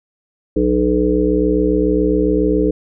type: harmonic tone with a mistuned harmonic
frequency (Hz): 61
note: B1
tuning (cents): -21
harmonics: 1 / 3 / 5 / 7 / 8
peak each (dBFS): -21 / -22 / -16 / -17 / -21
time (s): 0.56-2.71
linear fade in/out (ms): 5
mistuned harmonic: 8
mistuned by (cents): +22
effects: none